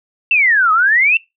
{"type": "exponential two-way sweep", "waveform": "sine", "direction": "down then up", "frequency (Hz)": [2738, 1241, 2738], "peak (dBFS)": -9, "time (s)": [0.31, 1.17], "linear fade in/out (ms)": 2, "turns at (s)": 0.72, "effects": ["noise-tail reverb RT60 0.2 s tail -22 dB re dry"]}